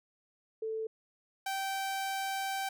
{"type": "tone pair in turn", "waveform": ["sine", "sawtooth"], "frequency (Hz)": [441.9, 777], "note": ["A4", "G5"], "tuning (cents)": [7, -16], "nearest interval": "minor seventh", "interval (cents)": 977, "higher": "second", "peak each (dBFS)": [-33, -29], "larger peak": "second", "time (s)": [[0.62, 0.87], [1.46, 2.69]], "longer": "second", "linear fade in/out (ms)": 5, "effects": []}